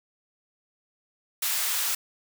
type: high-pass noise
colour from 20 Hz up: white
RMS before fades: -27 dBFS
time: 1.42-1.95 s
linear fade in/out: 5 ms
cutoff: 1000 Hz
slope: 12 dB/octave
effects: none